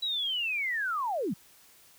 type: linear sweep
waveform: sine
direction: down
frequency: 3950 to 146.83 Hz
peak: -28 dBFS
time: 0.02-1.34 s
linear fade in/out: 10 ms
effects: white hiss -58 dBFS RMS until 1.98 s